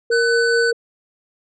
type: tone with tremolo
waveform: sine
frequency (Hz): 466.2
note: A#4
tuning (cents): 0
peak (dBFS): -15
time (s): 0.1-0.73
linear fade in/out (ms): 5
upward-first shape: sine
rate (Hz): 4.7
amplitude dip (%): 25
type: tone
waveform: square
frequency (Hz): 1500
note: F#6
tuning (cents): +23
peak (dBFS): -18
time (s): 0.11-0.72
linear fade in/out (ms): 20
effects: resampled to 16000 Hz